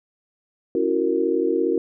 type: chord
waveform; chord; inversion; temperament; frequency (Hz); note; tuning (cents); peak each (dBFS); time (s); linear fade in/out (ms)
sine; F# dominant seventh; second; just; 277.5 / 333 / 370 / 462.5; C#4 / E4 / F#4 / A#4; +2 / +18 / 0 / -14; -27 / -23 / -23 / -23; 0.75-1.78; 2
effects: none